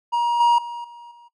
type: tone with level steps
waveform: triangle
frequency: 949 Hz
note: A#5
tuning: 31 cents sharp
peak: -15 / -10 / -26 / -36 / -42 dBFS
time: 0.12-1.29 s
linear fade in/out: 20 ms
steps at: 0.4 / 0.58 / 0.84 / 1.11 s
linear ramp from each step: 5 ms
effects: noise-tail reverb RT60 0.1 s tail -21 dB re dry + MP3 48 kbps